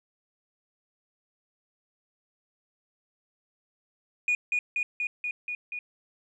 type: tone with echo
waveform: sine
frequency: 2454 Hz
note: D#7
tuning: 25 cents flat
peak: -20 dBFS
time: 4.28-4.35 s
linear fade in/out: 2 ms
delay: 240 ms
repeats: 6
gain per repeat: -2 dB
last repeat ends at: 5.79 s
effects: tanh soft clip ceiling -20 dBFS